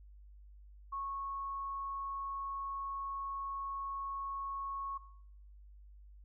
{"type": "tone", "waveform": "sine", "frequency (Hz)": 1100, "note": "C#6", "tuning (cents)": -14, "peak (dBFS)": -37, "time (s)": [0.92, 4.98], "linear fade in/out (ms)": 10, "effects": ["noise-tail reverb RT60 0.7 s tail -18 dB re dry", "added 50 Hz sine -53 dBFS peak until 6.24 s"]}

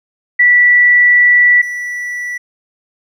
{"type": "tone pair in turn", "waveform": ["sine", "triangle"], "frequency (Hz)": [1958, 1958], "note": ["B6", "B6"], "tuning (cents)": [-15, -15], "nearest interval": "unison", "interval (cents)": 0, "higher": "neither", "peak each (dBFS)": [-5, -17], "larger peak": "first", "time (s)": [[0.39, 1.62], [1.62, 2.38]], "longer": "first", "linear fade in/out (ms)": 10, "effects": []}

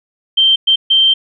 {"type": "tone bursts at uneven times", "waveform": "sine", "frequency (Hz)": 3136, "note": "G7", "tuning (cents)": 0, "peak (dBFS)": -7, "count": 3, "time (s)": [[0.37, 0.56], [0.67, 0.76], [0.9, 1.14]], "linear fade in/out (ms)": 10, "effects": []}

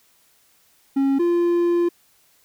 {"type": "tone pair in turn", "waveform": "triangle", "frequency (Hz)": [273.2, 345.9], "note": ["C#4", "F4"], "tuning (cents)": [-25, -17], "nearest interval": "major third", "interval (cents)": 408, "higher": "second", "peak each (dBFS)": -14, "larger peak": "neither", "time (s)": [[0.96, 1.19], [1.19, 1.89]], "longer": "second", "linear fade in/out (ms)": 10, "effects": ["white hiss -59 dBFS RMS until 2.44 s"]}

